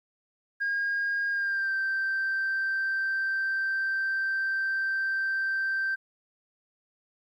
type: tone with pitch glide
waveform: sine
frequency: 1625 to 1564.2 Hz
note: G#6 to G6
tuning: -38 to -4 cents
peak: -24 dBFS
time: 0.6-5.96 s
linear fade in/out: 20 ms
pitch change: -66 cents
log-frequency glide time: 1.3-1.73 s
effects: tanh soft clip ceiling -23 dBFS + 11-bit